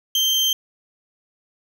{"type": "tone pair in turn", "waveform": "35% pulse", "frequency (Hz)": [3140, 3140], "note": ["G7", "G7"], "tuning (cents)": [2, 2], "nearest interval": "unison", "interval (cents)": 0, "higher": "neither", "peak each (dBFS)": -15, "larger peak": "neither", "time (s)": [[0.15, 0.34], [0.34, 0.53]], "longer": "neither", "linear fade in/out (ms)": 2, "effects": []}